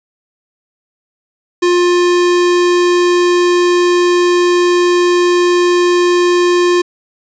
square tone, 353.4 Hz, F4, 21 cents sharp, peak -9 dBFS, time 1.62-6.82 s, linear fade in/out 10 ms, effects resampled to 16000 Hz + 8-bit

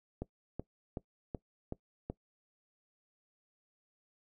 click train, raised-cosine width 2 ms, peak -24 dBFS, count 6, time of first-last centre 0.22-2.1 s, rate 2.66 Hz, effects noise-tail reverb RT60 0.1 s tail -20 dB re dry

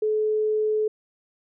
sine tone, 429.7 Hz, A4, 41 cents flat, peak -20 dBFS, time 0.02-0.88 s, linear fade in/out 5 ms, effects none

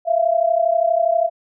sine tone pair together, 655.6 / 688 Hz, E5 / F5, -10 / -26 cents, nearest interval minor second, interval 84 cents, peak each -17 dBFS, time 0.05-1.3 s, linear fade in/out 50 ms, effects none

